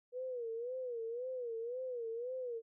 sine tone with vibrato, 483.4 Hz, B4, 37 cents flat, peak -38 dBFS, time 0.12-2.62 s, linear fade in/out 50 ms, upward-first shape sine, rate 1.9 Hz, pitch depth 120 cents each way, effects none

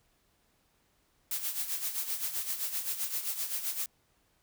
blue noise with tremolo, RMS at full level -32 dBFS, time 1.31-3.86 s, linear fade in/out 2 ms, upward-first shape sine, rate 7.7 Hz, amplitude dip 65%, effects pink hiss -71 dBFS RMS until 4.42 s

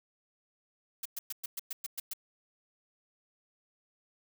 blue noise bursts, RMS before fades -37 dBFS, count 9, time 1.03-2.135 s, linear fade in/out 5 ms, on 25 ms, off 110 ms, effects none

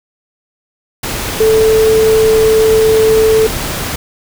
sine tone in noise, 440 Hz, A4, in tune, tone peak -6 dBFS, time 1.4-3.47 s, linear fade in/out 5 ms, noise pink, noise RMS -19 dBFS, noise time 1.03-3.96 s, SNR +10 dB, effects none

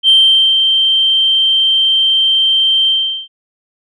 sine tone with ADSR envelope, 3136 Hz, G7, in tune, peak -3 dBFS, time 0.03-3.28 s, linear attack 56 ms, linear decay 460 ms, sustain -5 dB, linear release 400 ms, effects tanh soft clip ceiling 0 dBFS

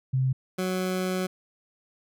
sine / 20% pulse tone pair in turn, 130.81 / 184.99 Hz, C3 / F#3, 0 / 0 cents, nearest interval tritone, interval 600 cents, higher second, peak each -21 dBFS, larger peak neither, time 0.13-0.33 / 0.58-1.27 s, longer second, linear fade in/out 10 ms, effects none

